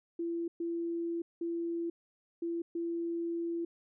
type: tone bursts at uneven times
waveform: sine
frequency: 337.7 Hz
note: E4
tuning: 42 cents sharp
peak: -32 dBFS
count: 5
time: 0.19-0.48 / 0.6-1.22 / 1.41-1.9 / 2.42-2.62 / 2.75-3.65 s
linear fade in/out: 5 ms
effects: none